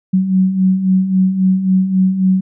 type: beating tone pair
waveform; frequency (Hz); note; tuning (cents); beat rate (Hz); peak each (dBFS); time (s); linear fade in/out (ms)
sine; 185 / 188.7; F#3 / F#3; 0 / +34; 3.7; -18 / -11; 0.13-2.41; 10
effects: none